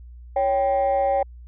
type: tone pair together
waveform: sine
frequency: 556.4 / 784 Hz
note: C#5 / G5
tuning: +6 / 0 cents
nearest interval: tritone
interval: 594 cents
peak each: -19 dBFS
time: 0.36-1.23 s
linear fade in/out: 5 ms
effects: tanh soft clip ceiling -14 dBFS + added 60 Hz sine -39 dBFS peak until 1.47 s